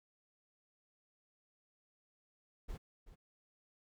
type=noise with echo; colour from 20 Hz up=brown; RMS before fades=-43 dBFS; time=2.68-2.78 s; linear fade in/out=20 ms; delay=380 ms; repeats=1; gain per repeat=-13 dB; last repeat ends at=3.16 s; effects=none